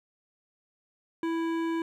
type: tone with hard clipping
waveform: sine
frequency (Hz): 329.9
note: E4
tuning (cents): +1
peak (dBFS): -29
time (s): 1.23-1.82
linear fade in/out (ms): 2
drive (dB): 14
effects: none